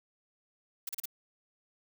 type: noise bursts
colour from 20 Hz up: blue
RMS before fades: -36 dBFS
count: 4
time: 0.87-1.056 s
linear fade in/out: 5 ms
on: 21 ms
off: 34 ms
effects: none